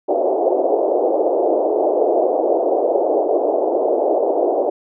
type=band-pass noise; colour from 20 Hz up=white; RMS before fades=-17 dBFS; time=0.08-4.7 s; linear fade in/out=10 ms; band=330 to 710 Hz; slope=48 dB/octave; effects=none